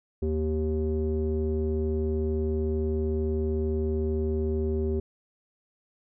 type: tone with low-pass filter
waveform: square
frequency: 77.78 Hz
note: D#2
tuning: in tune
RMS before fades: -27 dBFS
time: 0.22-5 s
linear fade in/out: 5 ms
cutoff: 370 Hz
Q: 5.1
effects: none